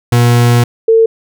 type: tone pair in turn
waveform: 40% pulse / sine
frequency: 120 / 449.7 Hz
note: B2 / A4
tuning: -49 / +38 cents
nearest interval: octave + major seventh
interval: 2287 cents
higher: second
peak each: -5 / -4 dBFS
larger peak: second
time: 0.12-0.64 / 0.88-1.06 s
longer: first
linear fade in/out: 5 ms
effects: none